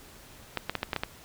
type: clicks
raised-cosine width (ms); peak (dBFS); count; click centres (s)
0.3; -12; 7; 0.573 / 0.696 / 0.753 / 0.831 / 0.932 / 0.963 / 1.035
effects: pink hiss -51 dBFS RMS until 1.24 s